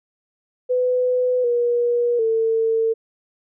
sine tone with pitch steps, 501 / 479.5 / 449.8 Hz, B4 / A#4 / A4, +25 / +49 / +38 cents, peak -16 dBFS, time 0.69-2.94 s, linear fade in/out 20 ms, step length 750 ms, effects none

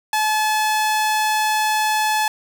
sawtooth tone, 860 Hz, A5, 40 cents flat, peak -13 dBFS, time 0.13-2.28 s, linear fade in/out 2 ms, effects 8-bit

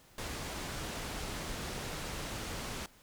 pink low-pass noise, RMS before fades -40 dBFS, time 0.18-2.86 s, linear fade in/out 2 ms, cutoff 9200 Hz, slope 12 dB/octave, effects pink hiss -61 dBFS RMS until 3.02 s

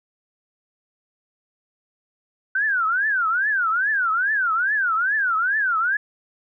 sine tone with vibrato, 1500 Hz, F#6, 23 cents sharp, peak -18 dBFS, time 2.55-5.97 s, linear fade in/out 5 ms, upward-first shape triangle, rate 2.4 Hz, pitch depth 300 cents each way, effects none

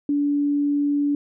sine tone, 288.2 Hz, D4, 33 cents flat, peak -18 dBFS, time 0.09-1.15 s, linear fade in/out 2 ms, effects none

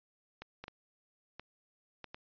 clicks, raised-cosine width 0.3 ms, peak -28 dBFS, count 6, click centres 0.42 / 0.64 / 0.681 / 1.396 / 2.043 / 2.145 s, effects resampled to 11025 Hz

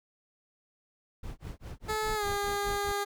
brown noise with tremolo, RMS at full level -37 dBFS, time 1.23-2.92 s, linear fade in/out 5 ms, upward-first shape sine, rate 4.9 Hz, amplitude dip 100%
15% pulse tone with pitch glide, 432 to 405.4 Hz, A4 to G#4, -32 to -42 cents, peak -23 dBFS, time 1.88-3.05 s, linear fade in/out 20 ms, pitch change -110 cents, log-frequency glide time 2.15-2.25 s
effects none

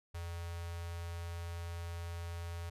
square tone with notch filter, 85.3 Hz, F2, 40 cents flat, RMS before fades -42 dBFS, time 0.14-2.7 s, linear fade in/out 10 ms, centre 240 Hz, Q 0.63, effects resampled to 32000 Hz

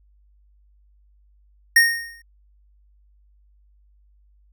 square tone with exponential decay, 1853 Hz, A#6, 11 cents flat, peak -9 dBFS, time 1.76-2.22 s, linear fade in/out 5 ms, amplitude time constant 100 ms, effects added 50 Hz sine -54 dBFS peak until 4.52 s

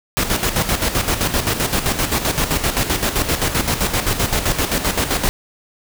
pink noise with tremolo, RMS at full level -17 dBFS, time 0.17-5.29 s, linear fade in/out 0 ms, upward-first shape square, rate 7.7 Hz, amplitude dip 60%, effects none

